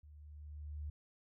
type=tone with level ramp; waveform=sine; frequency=74.5 Hz; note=D2; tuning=25 cents sharp; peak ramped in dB=-55 to -39 dBFS; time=0.03-0.9 s; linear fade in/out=5 ms; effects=none